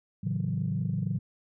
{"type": "chord", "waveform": "sine", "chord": "F# minor seventh", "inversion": "first", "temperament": "equal with one note detuned", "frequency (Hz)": [110, 138.59, 161.24, 185], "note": ["A2", "C#3", "E3", "F#3"], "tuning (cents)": [0, 0, -38, 0], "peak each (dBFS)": -32, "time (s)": [0.23, 1.19], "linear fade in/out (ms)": 10, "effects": ["tanh soft clip ceiling -19 dBFS"]}